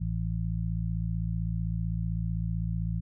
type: harmonic tone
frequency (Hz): 55.7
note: A1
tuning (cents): +22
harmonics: 1 / 2 / 3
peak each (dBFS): -32 / -32 / -32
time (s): 0-3.01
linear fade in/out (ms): 20
effects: none